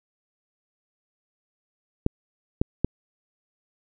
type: clicks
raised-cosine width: 3 ms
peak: -7 dBFS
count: 3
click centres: 2.064 / 2.615 / 2.846 s
effects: none